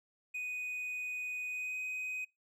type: tone with pitch glide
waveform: triangle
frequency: 2489 to 2509 Hz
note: D#7 to D#7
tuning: 0 to +14 cents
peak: -35 dBFS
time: 0.34-2.25 s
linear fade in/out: 10 ms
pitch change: +14 cents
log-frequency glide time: 1.48-1.78 s
effects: noise-tail reverb RT60 0.2 s tail -23 dB re dry